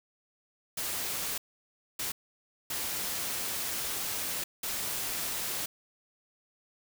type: noise bursts at uneven times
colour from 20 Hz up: white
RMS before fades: -34 dBFS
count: 4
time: 0.77-1.38 / 1.99-2.12 / 2.7-4.44 / 4.63-5.66 s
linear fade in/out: 5 ms
effects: none